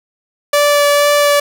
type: tone with vibrato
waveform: sawtooth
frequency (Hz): 580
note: D5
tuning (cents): -22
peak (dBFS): -5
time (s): 0.53-1.4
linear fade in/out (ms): 5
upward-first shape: sine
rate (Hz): 2.1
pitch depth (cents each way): 9
effects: none